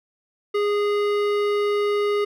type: tone with hard clipping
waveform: sine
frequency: 412.2 Hz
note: G#4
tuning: 13 cents flat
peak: -21 dBFS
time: 0.54-2.25 s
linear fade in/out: 10 ms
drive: 15 dB
effects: none